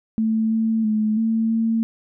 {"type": "tone with pitch steps", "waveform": "sine", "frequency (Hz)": [221.3, 223.2, 215.2, 224.3, 225.8], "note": ["A3", "A3", "A3", "A3", "A3"], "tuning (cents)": [10, 25, -38, 34, 45], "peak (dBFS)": -17, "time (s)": [0.18, 1.83], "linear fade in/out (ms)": 0, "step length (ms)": 330, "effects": []}